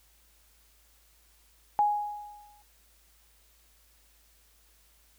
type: tone with exponential decay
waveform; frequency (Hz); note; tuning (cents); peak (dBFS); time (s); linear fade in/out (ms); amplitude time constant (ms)
sine; 830.6; G#5; 0; -19; 1.79-2.62; 0; 180
effects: added 54 Hz sine -64 dBFS peak until 5.18 s + white hiss -64 dBFS RMS until 5.18 s